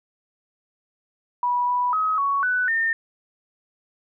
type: tone with pitch steps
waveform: sine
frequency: 977 / 984 / 1271 / 1116 / 1493 / 1816 Hz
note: B5 / B5 / D#6 / C#6 / F#6 / A#6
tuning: -19 / -7 / +36 / +11 / +15 / -46 cents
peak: -19 dBFS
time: 1.43-2.93 s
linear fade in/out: 2 ms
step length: 250 ms
effects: none